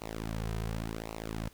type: tone with flanger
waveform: sawtooth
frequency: 55 Hz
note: A1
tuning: in tune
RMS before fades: -37 dBFS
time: 0.01-1.49 s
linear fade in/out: 10 ms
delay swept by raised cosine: 0.59 to 3.59 ms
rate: 0.9 Hz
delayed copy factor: -0.9
effects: pink hiss -60 dBFS RMS until 1.53 s